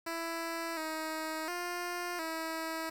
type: tone with pitch steps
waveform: 10% pulse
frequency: 331.7 / 315.7 / 352.3 / 323.3 Hz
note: E4 / D#4 / F4 / E4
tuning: +11 / +25 / +15 / -34 cents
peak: -27 dBFS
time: 0.06-2.9 s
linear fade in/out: 10 ms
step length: 710 ms
effects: 9-bit